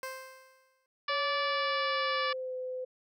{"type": "tone with exponential decay", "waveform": "15% pulse", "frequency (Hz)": 523.3, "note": "C5", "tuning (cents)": 0, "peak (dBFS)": -29, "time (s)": [0.03, 0.86], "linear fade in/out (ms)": 1, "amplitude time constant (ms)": 180}
{"type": "harmonic tone", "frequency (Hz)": 580, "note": "D5", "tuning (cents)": -22, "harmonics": [2, 3, 4, 5, 6, 7, 8, 9], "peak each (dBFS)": [-32, -36, -38, -40, -42, -43, -44, -45], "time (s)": [1.08, 2.33], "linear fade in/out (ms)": 5}
{"type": "tone with pitch glide", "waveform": "sine", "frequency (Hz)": [559, 509.7], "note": ["C#5", "C5"], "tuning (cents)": [14, -45], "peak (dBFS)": -34, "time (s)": [1.09, 2.85], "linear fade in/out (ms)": 10, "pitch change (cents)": -159, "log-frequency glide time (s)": [1.4, 2.55]}
{"effects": []}